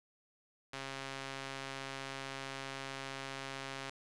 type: tone with band-pass filter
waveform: sawtooth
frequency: 135.4 Hz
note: C#3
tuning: 40 cents flat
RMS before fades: -44 dBFS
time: 0.73-3.9 s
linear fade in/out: 5 ms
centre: 2600 Hz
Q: 0.56
effects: resampled to 22050 Hz + 10-bit